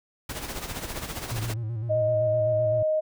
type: noise with tremolo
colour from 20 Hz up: pink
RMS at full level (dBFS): -32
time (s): 0.29-1.54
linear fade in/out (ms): 5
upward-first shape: sine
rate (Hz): 15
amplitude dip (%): 60
type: tone with vibrato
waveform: triangle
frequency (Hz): 112.8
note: A2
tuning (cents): +44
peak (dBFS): -26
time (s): 1.31-2.83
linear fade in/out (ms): 5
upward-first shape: square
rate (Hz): 7.8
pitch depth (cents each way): 71
type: tone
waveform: sine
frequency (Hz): 622.3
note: D#5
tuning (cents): 0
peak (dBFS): -21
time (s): 1.89-3.01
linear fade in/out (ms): 20
effects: none